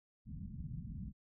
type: low-pass noise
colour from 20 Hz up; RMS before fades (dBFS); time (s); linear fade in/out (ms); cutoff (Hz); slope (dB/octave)
white; -45; 0.25-1.13; 50; 210; 48
effects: none